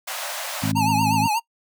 pink high-pass noise, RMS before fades -30 dBFS, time 0.07-0.72 s, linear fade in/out 10 ms, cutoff 550 Hz, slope 96 dB/octave
harmonic tone, 53.3 Hz, G#1, 46 cents sharp, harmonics 2 / 3 / 4 / 5, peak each -26 / -26 / -26 / -26 dBFS, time 0.62-1.28 s, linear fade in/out 20 ms
square tone with vibrato, 880 Hz, A5, in tune, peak -20 dBFS, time 0.75-1.4 s, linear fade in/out 20 ms, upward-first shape triangle, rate 8.3 Hz, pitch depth 120 cents each way
effects noise-tail reverb RT60 0.1 s tail -23 dB re dry

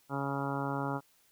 harmonic tone, 139 Hz, C#3, 5 cents sharp, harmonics 1 / 2 / 3 / 4 / 5 / 6 / 7 / 8 / 9 / 10, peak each -37 / -37 / -42 / -42 / -44 / -40 / -41 / -46 / -43 / -43 dBFS, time 0.09-1.01 s, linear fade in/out 50 ms, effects white hiss -67 dBFS RMS until 1.31 s

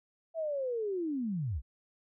sine linear sweep, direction down, 667 to 51.91 Hz, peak -31 dBFS, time 0.34-1.62 s, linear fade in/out 50 ms, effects none

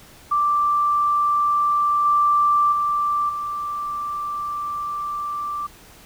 sine tone with level steps, 1174.7 Hz, D6, in tune, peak -16 / -14 / -18 / -24 dBFS, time 0.31-5.67 s, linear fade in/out 10 ms, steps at 2.05 / 2.72 / 3.29 s, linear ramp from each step 5 ms, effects pink hiss -47 dBFS RMS until 6.05 s

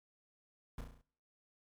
brown noise with echo, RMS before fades -42 dBFS, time 0.78-0.81 s, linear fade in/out 2 ms, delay 34 ms, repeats 6, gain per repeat -4 dB, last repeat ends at 1.014 s, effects noise-tail reverb RT60 0.6 s tail -24 dB re dry + MP3 96 kbps

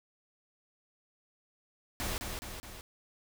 pink noise with echo, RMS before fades -35 dBFS, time 2-2.18 s, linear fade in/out 0 ms, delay 210 ms, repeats 3, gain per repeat -4 dB, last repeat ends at 2.81 s, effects none

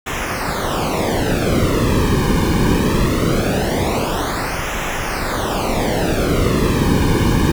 brown noise with flanger, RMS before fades -17 dBFS, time 0.06-7.52 s, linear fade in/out 10 ms, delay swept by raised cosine 0.22 to 1.52 ms, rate 0.21 Hz, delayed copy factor -0.85, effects none

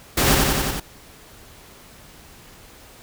pink noise with echo, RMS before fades -18 dBFS, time 0.17-0.35 s, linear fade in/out 5 ms, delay 90 ms, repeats 5, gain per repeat -2 dB, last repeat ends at 0.8 s, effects pink hiss -46 dBFS RMS until 3.02 s

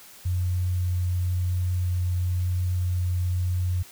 sine tone, 89.9 Hz, F#2, 49 cents flat, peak -22 dBFS, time 0.25-3.83 s, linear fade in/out 10 ms, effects white hiss -48 dBFS RMS until 3.91 s

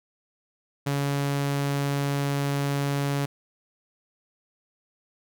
sawtooth tone, 141.1 Hz, C#3, 31 cents sharp, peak -20 dBFS, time 0.86-3.26 s, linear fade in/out 10 ms, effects none

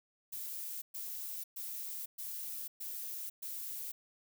violet noise bursts, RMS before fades -42 dBFS, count 6, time 0.32-3.92 s, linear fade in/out 10 ms, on 500 ms, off 120 ms, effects none

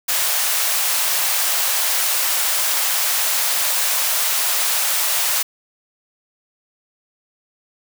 white high-pass noise, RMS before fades -19 dBFS, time 0.08-5.43 s, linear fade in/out 10 ms, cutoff 580 Hz, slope 24 dB/octave, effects none

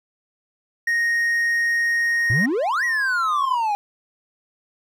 triangle tone, 1864.7 Hz, A#6, in tune, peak -16 dBFS, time 0.87-2.46 s, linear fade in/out 5 ms
sine tone with exponential growth, 1046.5 Hz, C6, in tune, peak -21 dBFS, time 1.8-3.55 s, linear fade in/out 5 ms, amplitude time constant 380 ms
triangle exponential two-way sweep, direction up then down, 103.83 to 1957 to 804 Hz, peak -17 dBFS, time 2.3-3.75 s, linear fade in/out 0 ms, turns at 2.84 s
effects none

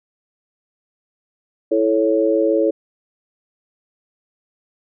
sine chord, A major, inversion second, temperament equal with one note detuned, 329.6 / 435.7 / 554.4 Hz, E4 / A4 / C#5, 0 / -17 / 0 cents, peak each -18 dBFS, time 1.71-2.71 s, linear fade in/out 10 ms, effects none

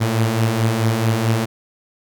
sawtooth beating tone pair, 109.2 / 113.8 Hz, A2 / A#2, -13 / -41 cents, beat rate 4.6 Hz, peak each -18 / -13 dBFS, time 0-1.46 s, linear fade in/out 20 ms, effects none

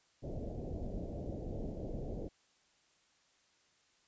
pink low-pass noise, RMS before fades -41 dBFS, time 0.22-2.29 s, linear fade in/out 20 ms, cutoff 660 Hz, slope 48 dB/octave, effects white hiss -71 dBFS RMS until 4.07 s + resampled to 16000 Hz

